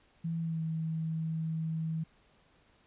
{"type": "tone with pitch glide", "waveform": "sine", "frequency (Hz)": [165.3, 160.78], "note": ["E3", "E3"], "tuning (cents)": [5, -43], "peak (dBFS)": -31, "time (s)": [0.24, 2.04], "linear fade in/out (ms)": 10, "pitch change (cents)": -48, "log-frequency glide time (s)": [0.41, 0.62], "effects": ["pink hiss -66 dBFS RMS until 2.86 s", "resampled to 8000 Hz"]}